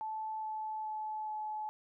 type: tone with pitch steps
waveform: sine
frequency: 872 / 867 / 862 / 857 Hz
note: A5 / A5 / A5 / A5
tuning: -16 / -26 / -36 / -46 cents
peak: -36 dBFS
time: 0.01-1.69 s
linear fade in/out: 0 ms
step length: 420 ms
effects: none